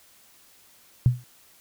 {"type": "tone with exponential decay", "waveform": "sine", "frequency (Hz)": 123.47, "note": "B2", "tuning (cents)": 0, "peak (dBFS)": -11, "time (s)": [1.06, 1.24], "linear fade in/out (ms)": 0, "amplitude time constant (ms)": 39, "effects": ["white hiss -56 dBFS RMS until 1.6 s"]}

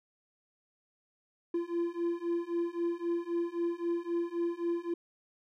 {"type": "beating tone pair", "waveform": "triangle", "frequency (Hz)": [340, 343.8], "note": ["F4", "F4"], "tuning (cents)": [-46, -27], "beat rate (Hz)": 3.8, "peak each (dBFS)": [-32, -31], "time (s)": [1.54, 4.94], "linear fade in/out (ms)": 5, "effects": []}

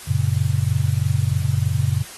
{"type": "chord", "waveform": "sine", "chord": "F# major", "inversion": "none", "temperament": "just", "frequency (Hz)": [92.5, 115.62, 138.75], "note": ["F#2", "A#2", "C#3"], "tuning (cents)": [0, -14, 2], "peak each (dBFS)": -21, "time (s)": [0.07, 2.03], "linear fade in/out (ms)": 20, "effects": ["white hiss -38 dBFS RMS until 2.17 s", "AAC 32 kbps"]}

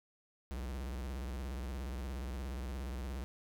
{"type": "tone with vibrato", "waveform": "square", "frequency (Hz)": 64.1, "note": "C2", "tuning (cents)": -35, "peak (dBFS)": -39, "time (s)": [0.51, 3.24], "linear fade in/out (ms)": 0, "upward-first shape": "square", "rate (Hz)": 17, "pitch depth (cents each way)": 140, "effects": []}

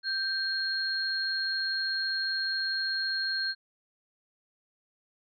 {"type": "tone pair together", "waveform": "sine", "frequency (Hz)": [1569, 4255], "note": ["G6", "C8"], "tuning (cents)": [1, 28], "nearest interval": "octave + perfect fourth", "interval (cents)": 1727, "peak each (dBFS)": [-31, -30], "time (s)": [0.03, 3.55], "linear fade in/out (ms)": 50, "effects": []}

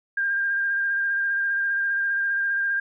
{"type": "tone with vibrato", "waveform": "sine", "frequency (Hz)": 1600, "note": "G6", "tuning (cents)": 35, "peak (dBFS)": -21, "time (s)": [0.17, 2.8], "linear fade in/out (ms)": 5, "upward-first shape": "square", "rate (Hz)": 15, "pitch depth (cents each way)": 15, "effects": []}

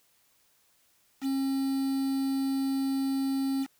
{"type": "tone with quantisation", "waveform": "triangle", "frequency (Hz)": 270, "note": "C#4", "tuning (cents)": -45, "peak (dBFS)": -24, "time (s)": [1.21, 3.67], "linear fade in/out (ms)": 50, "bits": 7, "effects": ["white hiss -67 dBFS RMS until 3.79 s"]}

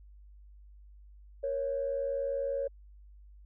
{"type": "tone pair together", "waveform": "sine", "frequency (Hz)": [471.3, 551.3], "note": ["A#4", "C#5"], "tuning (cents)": [19, -10], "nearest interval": "minor third", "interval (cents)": 271, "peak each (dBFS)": [-36, -30], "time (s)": [1.43, 2.68], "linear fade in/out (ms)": 10, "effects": ["tanh soft clip ceiling -23 dBFS", "added 50 Hz sine -51 dBFS peak until 3.45 s"]}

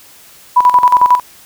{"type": "tone with tremolo", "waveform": "sine", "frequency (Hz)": 987.8, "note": "B5", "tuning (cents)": 0, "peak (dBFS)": -3, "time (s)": [0.56, 1.2], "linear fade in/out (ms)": 10, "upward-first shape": "square", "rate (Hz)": 11, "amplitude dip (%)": 70, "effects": ["white hiss -41 dBFS RMS until 1.45 s"]}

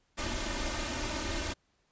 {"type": "noise with comb filter", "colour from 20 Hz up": "pink", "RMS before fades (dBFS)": -34, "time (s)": [0.17, 1.54], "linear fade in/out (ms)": 20, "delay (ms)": 3.3, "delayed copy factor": 0.8, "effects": ["pink hiss -73 dBFS RMS until 1.91 s", "resampled to 16000 Hz"]}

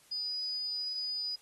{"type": "tone", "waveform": "sine", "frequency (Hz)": 4951, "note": "D#8", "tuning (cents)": -9, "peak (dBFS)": -33, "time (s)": [0.11, 1.36], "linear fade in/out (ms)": 10, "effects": ["white hiss -62 dBFS RMS until 1.41 s", "AAC 32 kbps"]}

